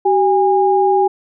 sine tone pair together, 382.5 / 815 Hz, G4 / G#5, -42 / -33 cents, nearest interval octave + minor second, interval 1309 cents, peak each -13 dBFS, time 0.05-1.08 s, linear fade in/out 10 ms, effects none

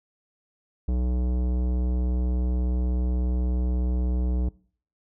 sine tone with tanh clipping, 61.74 Hz, B1, in tune, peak -24 dBFS, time 0.88-4.49 s, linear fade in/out 5 ms, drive 16 dB, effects noise-tail reverb RT60 0.5 s tail -22 dB re dry

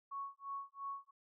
sine tone with tremolo, 1108.7 Hz, C#6, in tune, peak -39 dBFS, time 0.11-1.11 s, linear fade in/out 10 ms, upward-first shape sine, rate 2.9 Hz, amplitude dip 100%, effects none

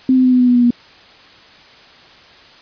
sine tone with pitch steps, 259.6 / 256.8 / 254 / 251.2 / 248.5 / 245.7 / 243.1 / 240.4 Hz, C4 / C4 / B3 / B3 / B3 / B3 / B3 / B3, -13 / -32 / +49 / +30 / +11 / -9 / -27 / -46 cents, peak -8 dBFS, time 0.09-0.706 s, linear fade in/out 2 ms, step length 77 ms, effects white hiss -43 dBFS RMS until 2.61 s + resampled to 11025 Hz

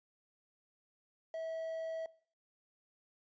triangle tone with quantisation, 649 Hz, E5, 27 cents flat, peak -36 dBFS, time 1.34-2.06 s, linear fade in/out 2 ms, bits 10, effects noise-tail reverb RT60 0.5 s tail -21 dB re dry + resampled to 16000 Hz

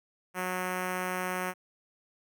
5% pulse tone with notch filter, 183.1 Hz, F#3, 18 cents flat, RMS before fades -33 dBFS, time 0.34-1.54 s, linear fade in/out 50 ms, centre 4700 Hz, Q 1.3, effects none

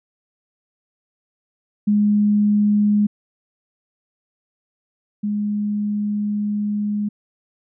sine tone pair in turn, 207.7 / 207.7 Hz, G#3 / G#3, 0 / 0 cents, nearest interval unison, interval 0 cents, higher neither, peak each -13 / -19 dBFS, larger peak first, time 1.87-3.07 / 5.23-7.09 s, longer second, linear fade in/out 10 ms, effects none

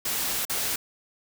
white noise with dropouts, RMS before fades -28 dBFS, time 0.05-0.76 s, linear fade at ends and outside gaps 5 ms, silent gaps 0.452-0.496 s, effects none

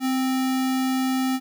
sine tone with sample-and-hold, 259.9 Hz, C4, 11 cents flat, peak -20 dBFS, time 0-1.4 s, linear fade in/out 50 ms, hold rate 1050 Hz, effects none

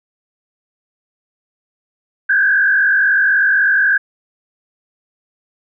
sine tone with frequency modulation, 1593 Hz, G6, 27 cents sharp, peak -10 dBFS, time 2.29-3.98 s, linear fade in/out 10 ms, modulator 48.1 Hz, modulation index 1.5, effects none

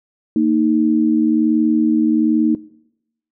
sine tone pair together, 229.9 / 311.1 Hz, A#3 / D#4, -24 / 0 cents, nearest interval perfect fourth, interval 524 cents, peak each -15 dBFS, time 0.36-2.55 s, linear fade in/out 2 ms, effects noise-tail reverb RT60 0.8 s tail -20 dB re dry

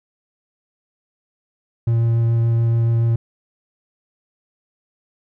triangle tone with vibrato, 115.7 Hz, A#2, 13 cents flat, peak -12 dBFS, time 1.87-3.16 s, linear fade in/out 5 ms, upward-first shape sine, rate 7 Hz, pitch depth 8 cents each way, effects none

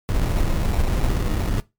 brown noise with sample-and-hold, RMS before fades -20 dBFS, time 0.09-1.6 s, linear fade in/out 0 ms, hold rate 1575 Hz, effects noise-tail reverb RT60 0.2 s tail -19 dB re dry + MP3 96 kbps

